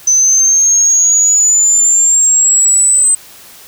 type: exponential sweep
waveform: sine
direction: up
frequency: 6090 to 8170 Hz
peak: -6 dBFS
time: 0.07-3.15 s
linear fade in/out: 5 ms
effects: white hiss -37 dBFS RMS until 3.67 s